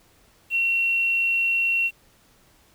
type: tone with quantisation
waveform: sine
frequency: 2729 Hz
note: F7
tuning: 41 cents flat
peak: -19 dBFS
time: 0.5-1.91 s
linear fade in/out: 50 ms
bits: 8
effects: pink hiss -58 dBFS RMS until 2.74 s